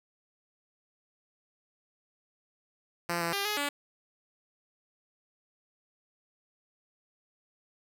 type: tone with pitch steps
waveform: 5% pulse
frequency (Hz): 171.9 / 168.9 / 399.6 / 420 / 287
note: F3 / E3 / G4 / G#4 / D4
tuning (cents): -27 / +42 / +33 / +19 / -40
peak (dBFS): -18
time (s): 3.09-3.69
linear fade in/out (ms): 5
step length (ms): 120
effects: none